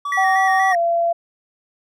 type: tone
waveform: triangle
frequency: 1146 Hz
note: D6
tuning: 43 cents flat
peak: -20 dBFS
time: 0.05-0.73 s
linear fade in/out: 5 ms
type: tone with vibrato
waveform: triangle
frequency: 1901 Hz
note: A#6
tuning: 33 cents sharp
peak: -17 dBFS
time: 0.12-0.75 s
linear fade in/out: 2 ms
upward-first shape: square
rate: 4.2 Hz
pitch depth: 36 cents each way
type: tone with pitch glide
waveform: sine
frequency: 764 to 680.6 Hz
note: G5 to F5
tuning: -45 to -45 cents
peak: -15 dBFS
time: 0.17-1.13 s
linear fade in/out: 10 ms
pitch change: -200 cents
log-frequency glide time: 0.7-0.77 s
effects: none